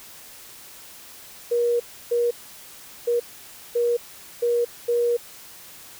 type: tone bursts at uneven times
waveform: sine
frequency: 476.5 Hz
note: A#4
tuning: 38 cents sharp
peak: -18 dBFS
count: 6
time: 1.51-1.8 / 2.11-2.31 / 3.07-3.2 / 3.75-3.97 / 4.42-4.65 / 4.88-5.17 s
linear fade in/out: 10 ms
effects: white hiss -44 dBFS RMS until 5.99 s